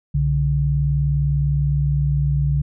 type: tone pair together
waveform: sine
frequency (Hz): 64.01 / 143.7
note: C2 / D3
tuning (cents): -37 / -37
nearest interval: octave + major second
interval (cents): 1400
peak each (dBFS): -21 / -17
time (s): 0.14-2.62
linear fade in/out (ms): 10
effects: none